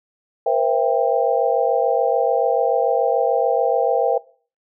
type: tone cluster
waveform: sine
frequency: 476.1 / 523 / 668 / 792 Hz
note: A#4 / C5 / E5 / G5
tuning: +37 / -1 / +23 / +18 cents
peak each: -21 dBFS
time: 0.46-4.18 s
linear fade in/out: 5 ms
effects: noise-tail reverb RT60 0.4 s tail -20 dB re dry